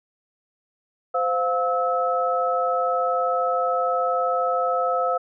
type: tone cluster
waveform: sine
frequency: 517 / 704 / 1298 Hz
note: C5 / F5 / E6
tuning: -21 / +14 / -27 cents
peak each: -24 dBFS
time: 1.14-5.18 s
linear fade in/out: 10 ms
effects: none